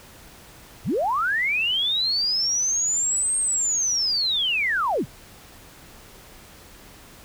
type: linear two-way sweep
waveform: sine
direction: up then down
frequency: 51.91 to 8560 to 51.91 Hz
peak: -20 dBFS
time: 0.84-5.06 s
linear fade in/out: 50 ms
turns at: 3.38 s
effects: pink hiss -47 dBFS RMS until 7.24 s